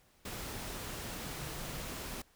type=tone in noise; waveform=sine; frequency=146.83 Hz; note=D3; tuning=in tune; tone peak=-47 dBFS; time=1.24-1.88 s; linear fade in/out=5 ms; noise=pink; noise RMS=-42 dBFS; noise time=0.25-2.22 s; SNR=-8 dB; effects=pink hiss -67 dBFS RMS until 2.35 s